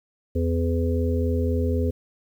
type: harmonic tone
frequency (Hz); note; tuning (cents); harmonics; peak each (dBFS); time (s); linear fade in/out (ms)
83.9; E2; +31; 1 / 3 / 5 / 6; -22 / -27 / -29 / -30; 0.35-1.91; 10
effects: 9-bit